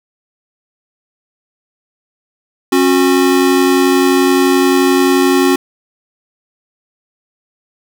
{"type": "tone pair together", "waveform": "square", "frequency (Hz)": [272.3, 363.8], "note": ["C#4", "F#4"], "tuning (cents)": [-31, -29], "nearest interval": "perfect fourth", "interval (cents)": 502, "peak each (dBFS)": -12, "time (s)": [2.72, 5.56], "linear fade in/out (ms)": 5, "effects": []}